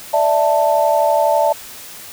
sine chord, D suspended second, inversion none, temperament equal with one note detuned, 587.3 / 659.3 / 885.1 Hz, D5 / E5 / A5, 0 / 0 / +10 cents, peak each -16 dBFS, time 0.13-1.53 s, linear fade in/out 10 ms, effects white hiss -35 dBFS RMS until 2.12 s

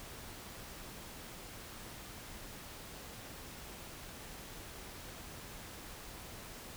silence, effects pink hiss -49 dBFS RMS until 6.76 s

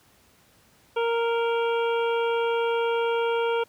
harmonic tone, 464.7 Hz, A#4, 5 cents flat, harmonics 1 / 2 / 3 / 5 / 6 / 7, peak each -23 / -29 / -33 / -37 / -39 / -40 dBFS, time 0.96-3.64 s, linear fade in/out 10 ms, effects pink hiss -59 dBFS RMS until 3.68 s + high-pass 60 Hz 12 dB/octave

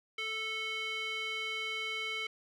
square tone with band-pass filter, 440 Hz, A4, in tune, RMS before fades -37 dBFS, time 0.18-2.27 s, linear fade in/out 5 ms, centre 2600 Hz, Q 6.5, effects none

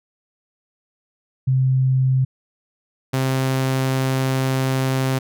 sine / sawtooth tone pair in turn, 130.81 / 132.02 Hz, C3 / C3, 0 / +16 cents, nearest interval unison, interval 16 cents, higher second, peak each -14 dBFS, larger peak neither, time 1.47-2.25 / 3.13-5.19 s, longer second, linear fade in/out 10 ms, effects none

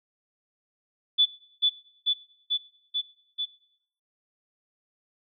sine tone with echo, 3468 Hz, A7, 26 cents flat, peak -16 dBFS, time 1.18-1.26 s, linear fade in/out 20 ms, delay 440 ms, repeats 5, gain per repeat -2 dB, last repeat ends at 3.46 s, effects noise-tail reverb RT60 0.7 s tail -20 dB re dry

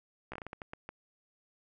slowing click train, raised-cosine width 0.5 ms, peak -26 dBFS, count 10, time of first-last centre 0.32-0.89 s, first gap 15 ms, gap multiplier 1.34, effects none

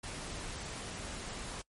pink noise, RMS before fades -42 dBFS, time 0.03-1.62 s, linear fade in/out 10 ms, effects noise-tail reverb RT60 0.1 s tail -23 dB re dry + MP3 48 kbps

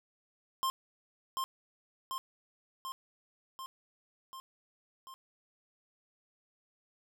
square tone with echo, 1055 Hz, C6, 14 cents sharp, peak -30 dBFS, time 0.63-0.7 s, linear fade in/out 0 ms, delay 740 ms, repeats 6, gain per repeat -3 dB, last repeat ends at 5.14 s, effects none

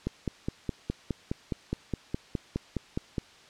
click train, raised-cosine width 3 ms, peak -16 dBFS, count 16, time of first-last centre 0.07-3.182 s, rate 4.82 Hz, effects white hiss -54 dBFS RMS until 3.49 s + low-pass 5000 Hz 12 dB/octave

